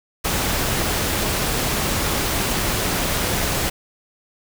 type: noise with amplitude modulation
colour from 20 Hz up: pink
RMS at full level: -20 dBFS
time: 0.24-3.7 s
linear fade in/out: 10 ms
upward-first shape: sine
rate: 263 Hz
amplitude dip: 35%
effects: none